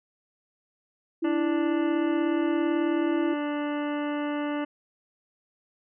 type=tone with pitch glide; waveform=sine; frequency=330 to 332.5 Hz; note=E4 to E4; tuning=+2 to +15 cents; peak=-24 dBFS; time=1.22-3.34 s; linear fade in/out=10 ms; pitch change=+13 cents; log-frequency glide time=2.08-2.67 s
type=harmonic tone; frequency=293.7 Hz; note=D4; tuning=in tune; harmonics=1 / 2 / 3 / 4 / 5 / 6 / 7 / 9 / 10; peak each=-28 / -34 / -38 / -40 / -42 / -44 / -45 / -47 / -48 dBFS; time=1.24-4.65 s; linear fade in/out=10 ms
effects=none